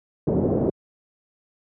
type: low-pass noise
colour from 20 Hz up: white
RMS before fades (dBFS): -21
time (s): 0.27-0.7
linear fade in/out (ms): 5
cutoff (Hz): 480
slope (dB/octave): 24
effects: high-pass 80 Hz 12 dB/octave